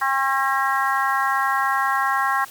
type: harmonic tone with a mistuned harmonic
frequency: 270 Hz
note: C#4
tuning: 45 cents flat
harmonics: 3 / 4 / 5 / 6 / 7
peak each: -24 / -21 / -27 / -25 / -27 dBFS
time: 0.01-2.45 s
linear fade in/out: 10 ms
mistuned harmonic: 3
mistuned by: -16 cents
effects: white hiss -42 dBFS RMS until 2.5 s + MP3 96 kbps